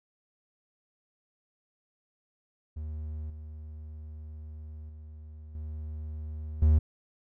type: tone with level steps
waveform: triangle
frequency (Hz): 76.9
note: D#2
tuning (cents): -20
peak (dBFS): -32 / -38 / -41 / -33 / -16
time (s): 2.76-6.79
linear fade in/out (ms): 10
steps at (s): 3.3 / 4.89 / 5.55 / 6.62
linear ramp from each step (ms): 2
effects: none